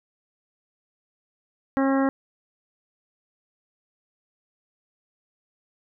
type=harmonic tone; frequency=270.6 Hz; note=C#4; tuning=42 cents flat; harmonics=1 / 2 / 3 / 4 / 5 / 6 / 7; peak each=-20 / -26 / -30 / -32 / -34 / -36 / -37 dBFS; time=1.77-2.09 s; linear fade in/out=0 ms; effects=none